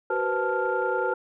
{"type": "tone cluster", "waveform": "sine", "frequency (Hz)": [376, 482.7, 513, 877, 1396], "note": ["F#4", "B4", "C5", "A5", "F6"], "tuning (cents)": [28, -40, -34, -6, -1], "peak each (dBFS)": -29, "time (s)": [0.1, 1.14], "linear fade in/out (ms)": 5, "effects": ["tanh soft clip ceiling -13 dBFS"]}